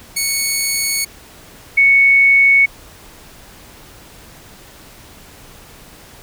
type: tone pair in turn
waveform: 10% pulse / sine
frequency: 2217 / 2217 Hz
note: C#7 / C#7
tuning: 0 / 0 cents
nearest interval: unison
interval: 0 cents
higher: neither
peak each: -7 dBFS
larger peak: neither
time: 0.16-1.05 / 1.77-2.66 s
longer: neither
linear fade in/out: 10 ms
effects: pink hiss -41 dBFS RMS until 6.22 s